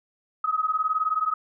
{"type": "beating tone pair", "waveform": "sine", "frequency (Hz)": [1257, 1276], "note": ["D#6", "D#6"], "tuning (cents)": [17, 43], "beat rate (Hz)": 19, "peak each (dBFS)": -25, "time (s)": [0.44, 1.34], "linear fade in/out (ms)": 5, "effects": []}